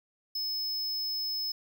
square tone, 5200 Hz, E8, 24 cents flat, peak -31 dBFS, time 0.35-1.52 s, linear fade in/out 5 ms, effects 12-bit

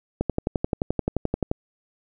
click train, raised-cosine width 2 ms, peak -9 dBFS, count 16, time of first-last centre 0.21-1.514 s, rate 11.5 Hz, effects none

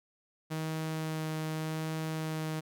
sawtooth tone with vibrato, 157.8 Hz, D#3, 25 cents sharp, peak -29 dBFS, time 0.5-2.61 s, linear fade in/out 20 ms, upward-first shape sine, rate 0.84 Hz, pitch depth 9 cents each way, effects none

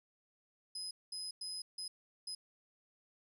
35% pulse tone bursts at uneven times, 5040 Hz, D#8, 21 cents sharp, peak -38 dBFS, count 5, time 0.75-0.91 / 1.12-1.31 / 1.41-1.62 / 1.78-1.88 / 2.27-2.35 s, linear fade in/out 5 ms, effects none

